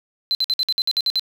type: tone bursts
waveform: sine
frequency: 4069 Hz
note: C8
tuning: 49 cents flat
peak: -15 dBFS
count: 10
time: 0.31-1.195 s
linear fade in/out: 0 ms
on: 39 ms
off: 55 ms
effects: tanh soft clip ceiling -13 dBFS + 7-bit